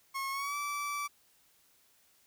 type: tone with pitch glide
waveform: 30% pulse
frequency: 1087 to 1158.3 Hz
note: C#6 to D6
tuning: -34 to -24 cents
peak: -31 dBFS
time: 0.14-1.08 s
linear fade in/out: 20 ms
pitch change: +110 cents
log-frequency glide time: 0.31-0.56 s
effects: white hiss -67 dBFS RMS until 2.26 s